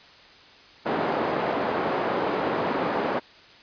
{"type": "band-pass noise", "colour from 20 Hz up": "white", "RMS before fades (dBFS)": -26, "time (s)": [0.85, 3.2], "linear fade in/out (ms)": 20, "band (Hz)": [230, 800], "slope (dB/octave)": 12, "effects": ["white hiss -50 dBFS RMS until 3.62 s", "resampled to 11025 Hz"]}